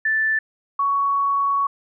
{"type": "tone pair in turn", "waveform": "sine", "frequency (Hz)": [1760, 1117.7], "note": ["A6", "C#6"], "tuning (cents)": [0, 14], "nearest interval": "minor sixth", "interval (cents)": 786, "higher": "first", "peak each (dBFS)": -17, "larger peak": "neither", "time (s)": [[0.05, 0.39], [0.79, 1.67]], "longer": "second", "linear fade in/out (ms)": 5, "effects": []}